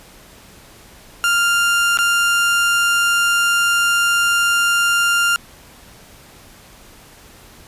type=tone with dropouts; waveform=30% pulse; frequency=1396.9 Hz; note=F6; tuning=in tune; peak=-11 dBFS; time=1.24-5.36 s; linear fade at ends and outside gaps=0 ms; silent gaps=1.973-1.988 s; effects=pink hiss -44 dBFS RMS until 7.67 s + resampled to 32000 Hz